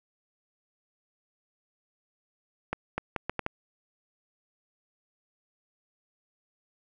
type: accelerating click train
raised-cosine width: 0.5 ms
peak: -14 dBFS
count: 6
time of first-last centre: 2.73-3.464 s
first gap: 250 ms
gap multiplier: 0.73
effects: none